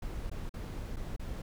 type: noise with dropouts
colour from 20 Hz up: brown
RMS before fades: -38 dBFS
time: 0.02-1.42 s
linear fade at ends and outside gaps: 5 ms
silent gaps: 0.299-0.314 / 0.494-0.539 / 0.961-0.967 / 1.164-1.195 s
effects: none